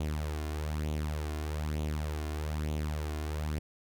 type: tone with flanger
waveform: sawtooth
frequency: 76.1 Hz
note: D#2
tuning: 38 cents flat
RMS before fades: -34 dBFS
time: 0-3.59 s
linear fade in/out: 5 ms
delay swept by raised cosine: 0.29 to 2.89 ms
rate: 1.1 Hz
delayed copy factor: +0.6
effects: none